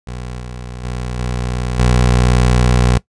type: tone with level steps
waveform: 20% pulse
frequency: 61.4 Hz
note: B1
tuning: 9 cents flat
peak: -20 / -22 / -16 / -13 / -5 dBFS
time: 0.07-2.98 s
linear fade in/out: 5 ms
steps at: 0.39 / 0.83 / 1.18 / 1.78 s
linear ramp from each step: 20 ms
effects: noise-tail reverb RT60 0.1 s tail -19 dB re dry + resampled to 22050 Hz